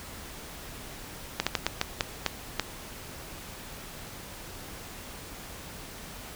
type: slowing click train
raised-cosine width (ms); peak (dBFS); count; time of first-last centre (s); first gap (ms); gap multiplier
0.2; -7; 8; 1.4-2.597; 66; 1.31
effects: pink hiss -43 dBFS RMS until 6.35 s